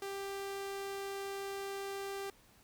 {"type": "tone", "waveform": "sawtooth", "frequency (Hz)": 394.2, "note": "G4", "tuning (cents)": 10, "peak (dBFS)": -35, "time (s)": [0.02, 2.3], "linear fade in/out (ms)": 2, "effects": ["pink hiss -64 dBFS RMS until 2.63 s"]}